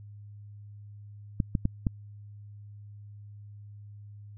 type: clicks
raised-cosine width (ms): 5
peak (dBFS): -13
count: 4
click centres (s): 1.402 / 1.552 / 1.654 / 1.868
effects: added 103 Hz sine -44 dBFS peak until 4.37 s